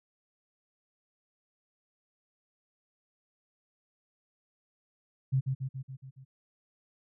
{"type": "tone with echo", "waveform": "sine", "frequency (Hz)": 132.6, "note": "C3", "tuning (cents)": 23, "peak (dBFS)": -23, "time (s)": [5.32, 5.41], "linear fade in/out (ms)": 20, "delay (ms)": 140, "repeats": 6, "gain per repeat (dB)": -4, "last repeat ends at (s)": 6.25, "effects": []}